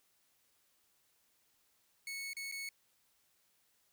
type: tone with dropouts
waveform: sawtooth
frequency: 2206 Hz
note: C#7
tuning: 9 cents flat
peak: -37 dBFS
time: 2.07-2.69 s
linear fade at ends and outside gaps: 2 ms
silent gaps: 2.333-2.367 / 2.515-2.522 s
effects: white hiss -74 dBFS RMS until 3.92 s